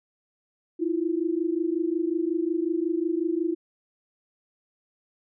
sine tone pair together, 321.5 / 347 Hz, E4 / F4, -43 / -11 cents, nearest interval minor second, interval 132 cents, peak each -26 dBFS, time 0.79-3.55 s, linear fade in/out 20 ms, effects none

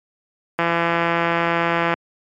click train, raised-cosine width 0.5 ms, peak -4 dBFS, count 229, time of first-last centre 0.59-1.939 s, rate 169 Hz, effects high-pass 150 Hz 12 dB/octave + MP3 64 kbps

